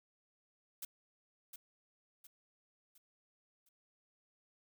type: noise with echo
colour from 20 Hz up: blue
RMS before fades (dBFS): -43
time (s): 0.82-0.85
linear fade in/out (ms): 5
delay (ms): 710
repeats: 4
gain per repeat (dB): -7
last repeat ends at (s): 3.69
effects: none